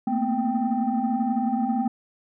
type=tone cluster; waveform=sine; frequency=222.2 / 234.4 / 252.8 / 784 Hz; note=A3 / A#3 / B3 / G5; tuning=+17 / +10 / +41 / 0 cents; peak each=-26 dBFS; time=0.07-1.88 s; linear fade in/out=5 ms; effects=tanh soft clip ceiling -15 dBFS